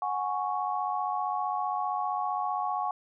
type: chord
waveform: sine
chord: F# suspended second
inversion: none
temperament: equal with one note detuned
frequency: 735.3 / 830.6 / 1108.7 Hz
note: F#5 / G#5 / C#6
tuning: -11 / 0 / 0 cents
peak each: -32 dBFS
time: 0.02-2.91 s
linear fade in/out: 2 ms
effects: none